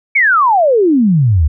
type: exponential sweep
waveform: sine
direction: down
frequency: 2303 to 69.3 Hz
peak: -7 dBFS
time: 0.15-1.48 s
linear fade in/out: 10 ms
effects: none